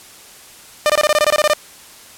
sawtooth tone bursts, 602 Hz, D5, 43 cents sharp, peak -7 dBFS, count 12, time 0.86-1.534 s, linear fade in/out 0 ms, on 36 ms, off 22 ms, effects white hiss -41 dBFS RMS until 2.17 s + low-pass 12000 Hz 12 dB/octave

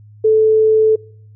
sine tone, 436.7 Hz, A4, 13 cents flat, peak -8 dBFS, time 0.24-0.96 s, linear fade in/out 10 ms, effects noise-tail reverb RT60 0.6 s tail -25 dB re dry + added 105 Hz sine -39 dBFS peak until 1.35 s

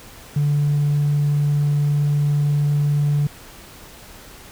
triangle tone, 145.7 Hz, D3, 13 cents flat, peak -12 dBFS, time 0.36-3.27 s, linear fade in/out 5 ms, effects tanh soft clip ceiling -12 dBFS + pink hiss -42 dBFS RMS until 4.51 s

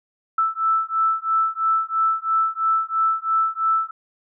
sine beating tone pair, 1318.5 / 1321.5 Hz, E6 / E6, 0 / +4 cents, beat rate 3 Hz, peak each -21 dBFS, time 0.38-3.91 s, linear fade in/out 5 ms, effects none

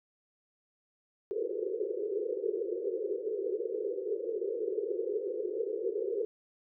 white band-pass noise, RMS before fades -34 dBFS, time 1.31-6.25 s, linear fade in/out 0 ms, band 360 to 490 Hz, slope 96 dB/octave, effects none

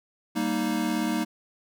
square chord, Eb major, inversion first, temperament equal, 196 / 233.1 / 311.1 Hz, G3 / Bb3 / Eb4, 0 / 0 / 0 cents, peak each -32 / -29 / -29 dBFS, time 0.35-1.25 s, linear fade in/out 20 ms, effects none

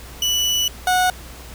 30% pulse tone pair in turn, 2960 / 733.2 Hz, F#7 / F#5, 0 / -16 cents, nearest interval 2 octaves, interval 2416 cents, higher first, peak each -14 / -12 dBFS, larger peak second, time 0.22-0.68 / 0.87-1.1 s, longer first, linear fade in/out 2 ms, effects added 60 Hz sine -38 dBFS peak until 1.54 s + pink hiss -40 dBFS RMS until 1.54 s

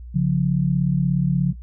sine tone pair together, 140.66 / 177.5 Hz, C#3 / F3, +26 / +28 cents, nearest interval major third, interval 402 cents, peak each -19 dBFS, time 0.14-1.53 s, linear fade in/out 20 ms, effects noise-tail reverb RT60 0.1 s tail -17 dB re dry + added 60 Hz sine -34 dBFS peak until 1.62 s

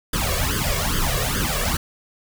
pink noise with flanger, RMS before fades -22 dBFS, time 0.13-1.77 s, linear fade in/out 5 ms, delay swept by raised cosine 0.61 to 1.81 ms, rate 2.4 Hz, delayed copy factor +0.95, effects none

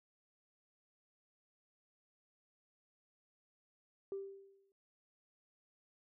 sine tone with exponential decay, 392.2 Hz, G4, 1 cent sharp, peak -36 dBFS, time 4.12-4.72 s, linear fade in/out 1 ms, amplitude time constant 130 ms, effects tanh soft clip ceiling -34 dBFS

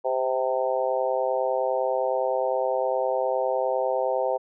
harmonic tone with a mistuned harmonic, 129.8 Hz, C3, 13 cents flat, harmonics 3 / 4 / 5 / 6 / 7, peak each -32 / -25 / -28 / -30 / -32 dBFS, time 0.04-4.38 s, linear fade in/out 20 ms, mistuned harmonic 3, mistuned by +32 cents, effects none

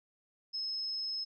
sine tone, 5180 Hz, E8, 31 cents flat, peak -34 dBFS, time 0.53-1.25 s, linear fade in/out 20 ms, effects none

